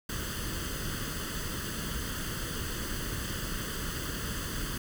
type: noise with comb filter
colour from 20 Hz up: pink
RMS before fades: -35 dBFS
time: 0.09-4.78 s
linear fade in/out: 5 ms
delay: 0.64 ms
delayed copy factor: +0.75
effects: none